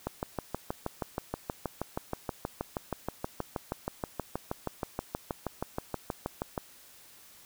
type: click train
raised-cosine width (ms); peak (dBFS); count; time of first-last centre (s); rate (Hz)
1; -17; 42; 0.07-6.578; 6.3
effects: white hiss -55 dBFS RMS until 7.45 s